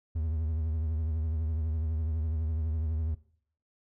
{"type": "tone with vibrato", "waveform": "triangle", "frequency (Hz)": 79.1, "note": "D#2", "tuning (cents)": 29, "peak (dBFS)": -26, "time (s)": [0.15, 3.15], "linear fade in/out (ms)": 10, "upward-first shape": "triangle", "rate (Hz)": 12, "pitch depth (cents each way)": 93, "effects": ["noise-tail reverb RT60 0.6 s tail -19 dB re dry"]}